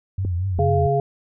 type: tone with vibrato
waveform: sine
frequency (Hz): 91.6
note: F#2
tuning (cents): -17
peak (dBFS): -20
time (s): 0.18-0.87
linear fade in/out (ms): 5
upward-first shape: triangle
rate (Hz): 4.3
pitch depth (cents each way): 130
type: clicks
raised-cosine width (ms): 3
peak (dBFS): -16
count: 2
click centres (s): 0.25 / 0.588
type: harmonic tone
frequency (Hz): 138.59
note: C#3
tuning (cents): 0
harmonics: 1 / 3 / 5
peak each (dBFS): -21 / -21 / -21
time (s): 0.59-1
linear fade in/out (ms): 2
effects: none